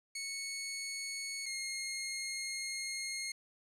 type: tone pair in turn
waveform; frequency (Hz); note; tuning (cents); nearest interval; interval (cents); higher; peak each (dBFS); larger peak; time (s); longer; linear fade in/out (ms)
15% pulse; 2207 / 2144; C#7 / C7; -8 / +42; minor second; 50; first; -32 / -31; second; 0.15-1.46 / 1.46-3.32; second; 5
effects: low-pass 12000 Hz 12 dB/octave + 11-bit